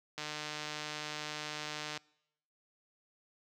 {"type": "click train", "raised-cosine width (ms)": 0.2, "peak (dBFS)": -22, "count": 272, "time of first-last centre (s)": [0.18, 1.975], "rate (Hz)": 151, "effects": ["noise-tail reverb RT60 0.8 s tail -25 dB re dry", "high-pass 80 Hz 12 dB/octave"]}